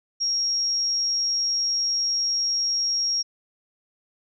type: tone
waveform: sine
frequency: 5590 Hz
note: F8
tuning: 1 cent sharp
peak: -21 dBFS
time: 0.2-3.23 s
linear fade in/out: 20 ms
effects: none